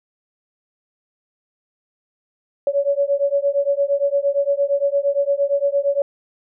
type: beating tone pair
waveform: sine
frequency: 559 / 567.7 Hz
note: C#5 / C#5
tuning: +14 / +41 cents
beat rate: 8.7 Hz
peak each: -19 dBFS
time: 2.67-6.02 s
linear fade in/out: 2 ms
effects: none